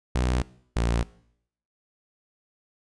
sawtooth tone pair in turn, 62 / 57.98 Hz, B1 / A#1, +7 / -9 cents, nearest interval minor second, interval 116 cents, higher first, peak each -18 dBFS, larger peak neither, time 0.15-0.42 / 0.76-1.03 s, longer neither, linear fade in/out 5 ms, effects noise-tail reverb RT60 0.7 s tail -21 dB re dry + resampled to 22050 Hz

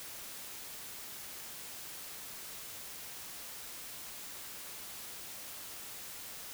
silence, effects white hiss -46 dBFS RMS until 6.53 s

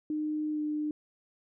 sine tone with pitch glide, 304.9 to 301.4 Hz, D#4 to D4, -35 to +45 cents, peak -29 dBFS, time 0.1-0.91 s, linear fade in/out 2 ms, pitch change -20 cents, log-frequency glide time 0.51-0.6 s, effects none

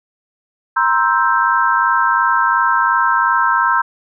sine chord, C dominant seventh, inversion third, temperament equal with one note detuned, 943.7 / 1046.5 / 1318.5 / 1568 Hz, Bb5 / C6 / E6 / G6, +21 / 0 / 0 / 0 cents, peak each -17 dBFS, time 0.76-3.82 s, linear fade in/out 10 ms, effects none

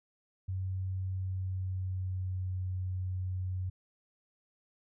sine tone with pitch glide, 94 to 92.44 Hz, F#2 to F#2, +28 to -1 cents, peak -32 dBFS, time 0.48-3.7 s, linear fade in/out 10 ms, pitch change -29 cents, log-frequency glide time 1.1-2.62 s, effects none

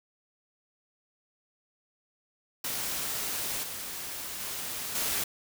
white noise with level steps, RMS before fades -33 / -38 / -36 / -30 dBFS, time 2.64-5.24 s, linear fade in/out 5 ms, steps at 3.63 / 4.4 / 4.95 s, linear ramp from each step 5 ms, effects none

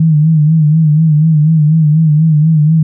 sine tone with vibrato, 155.56 Hz, D#3, in tune, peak -5 dBFS, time 0-2.83 s, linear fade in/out 5 ms, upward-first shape sine, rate 4.1 Hz, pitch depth 77 cents each way, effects none

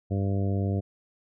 harmonic tone, 98.4 Hz, G2, 7 cents sharp, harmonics 1 / 2 / 3 / 4 / 5 / 6 / 7, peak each -25 / -31 / -35 / -37 / -39 / -41 / -42 dBFS, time 0.1-0.81 s, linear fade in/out 20 ms, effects none

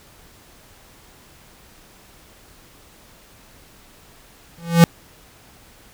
square tone with exponential growth, 168.6 Hz, E3, 39 cents sharp, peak -4 dBFS, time 4.58-4.84 s, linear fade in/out 0 ms, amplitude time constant 55 ms, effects pink hiss -49 dBFS RMS until 5.93 s

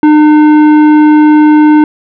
triangle tone with tanh clipping, 302.9 Hz, D#4, 46 cents flat, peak -3 dBFS, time 0.03-1.84 s, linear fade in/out 2 ms, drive 16 dB, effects none

